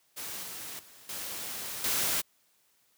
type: noise with level steps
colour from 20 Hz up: white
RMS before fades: -39 / -41 / -54 / -38 / -29 dBFS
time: 0.16-2.22 s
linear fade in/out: 20 ms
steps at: 0.43 / 0.79 / 1.09 / 1.84 s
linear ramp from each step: 2 ms
effects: white hiss -69 dBFS RMS until 2.97 s + high-pass 80 Hz 12 dB/octave